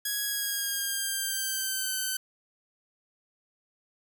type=tone with pitch glide; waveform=5% pulse; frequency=1661.2 to 1532.2 Hz; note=G#6 to G6; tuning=0 to -40 cents; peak=-18 dBFS; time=0.05-2.17 s; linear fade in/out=5 ms; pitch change=-140 cents; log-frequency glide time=0.24-1.92 s; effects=none